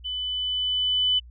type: tone with level ramp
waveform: sine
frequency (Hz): 3000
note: F#7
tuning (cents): +23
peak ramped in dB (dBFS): -28 to -18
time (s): 0.04-1.2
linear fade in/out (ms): 20
effects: added 60 Hz sine -43 dBFS peak until 1.3 s